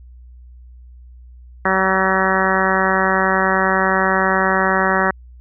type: harmonic tone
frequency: 189.8 Hz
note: F#3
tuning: 44 cents sharp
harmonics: 1 / 2 / 3 / 4 / 5 / 6 / 7 / 8 / 9 / 10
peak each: -23 / -23 / -23 / -23 / -23 / -23 / -23 / -23 / -23 / -23 dBFS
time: 1.65-5.11 s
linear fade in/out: 5 ms
effects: added 61 Hz sine -38 dBFS peak until 5.4 s